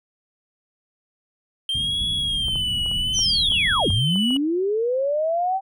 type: tone with vibrato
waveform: triangle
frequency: 3136 Hz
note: G7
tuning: in tune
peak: -20 dBFS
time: 1.69-4.37 s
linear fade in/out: 2 ms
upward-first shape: sine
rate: 0.65 Hz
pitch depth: 120 cents each way
type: low-pass noise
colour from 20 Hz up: pink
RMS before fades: -32 dBFS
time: 1.74-4 s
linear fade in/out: 10 ms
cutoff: 210 Hz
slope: 24 dB/octave
type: clicks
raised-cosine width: 1 ms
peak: -25 dBFS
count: 11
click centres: 2.484 / 2.557 / 2.861 / 2.914 / 3.192 / 3.521 / 3.801 / 3.904 / 4.159 / 4.307 / 4.363 s
type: linear two-way sweep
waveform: sine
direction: down then up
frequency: 6272 to 83.4 to 783 Hz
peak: -19 dBFS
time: 3.13-5.61 s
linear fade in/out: 50 ms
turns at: 3.9 s
effects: none